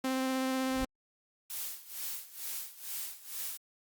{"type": "tone with vibrato", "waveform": "sawtooth", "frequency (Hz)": 261.6, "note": "C4", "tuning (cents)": 0, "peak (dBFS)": -26, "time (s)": [0.04, 0.85], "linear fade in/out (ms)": 5, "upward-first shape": "sine", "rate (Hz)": 16, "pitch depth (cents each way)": 10}
{"type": "noise with exponential growth", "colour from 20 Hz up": "brown", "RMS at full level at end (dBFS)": -37, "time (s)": [0.59, 0.84], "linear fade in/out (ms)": 5, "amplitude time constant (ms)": 53}
{"type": "noise with tremolo", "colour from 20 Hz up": "blue", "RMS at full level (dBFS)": -37, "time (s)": [1.5, 3.57], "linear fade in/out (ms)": 0, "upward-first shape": "sine", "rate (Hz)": 2.2, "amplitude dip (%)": 85}
{"effects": ["Opus 48 kbps"]}